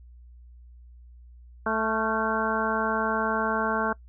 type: harmonic tone with a mistuned harmonic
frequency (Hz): 220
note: A3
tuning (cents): 0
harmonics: 1 / 2 / 3 / 4 / 5 / 6 / 7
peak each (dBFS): -31 / -31 / -31 / -31 / -31 / -31 / -31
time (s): 1.66-3.93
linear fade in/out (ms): 5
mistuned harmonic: 6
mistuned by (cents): +72
effects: noise-tail reverb RT60 0.1 s tail -23 dB re dry + added 60 Hz sine -46 dBFS peak until 4.08 s